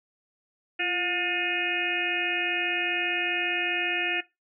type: harmonic tone with a mistuned harmonic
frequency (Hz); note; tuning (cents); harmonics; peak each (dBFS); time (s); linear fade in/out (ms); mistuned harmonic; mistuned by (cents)
357.5; F4; +41; 1 / 2 / 4 / 5 / 6 / 7 / 8; -35 / -37 / -35 / -31 / -35 / -29 / -34; 0.79-4.21; 10; 1; -64
effects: noise-tail reverb RT60 0.2 s tail -18 dB re dry